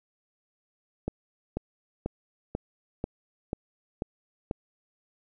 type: click train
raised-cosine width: 2 ms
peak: -16 dBFS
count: 8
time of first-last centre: 1.08-4.511 s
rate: 2.04 Hz
effects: none